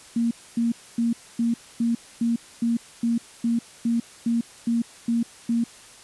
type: tone bursts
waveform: sine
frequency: 233.1 Hz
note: A#3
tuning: in tune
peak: -19 dBFS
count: 14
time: 0.16-5.64 s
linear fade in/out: 5 ms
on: 150 ms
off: 260 ms
effects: white hiss -47 dBFS RMS until 6.03 s + resampled to 24000 Hz